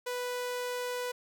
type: tone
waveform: sawtooth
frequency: 493.9 Hz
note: B4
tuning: in tune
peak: -29 dBFS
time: 0.06-1.12 s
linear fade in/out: 10 ms
effects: none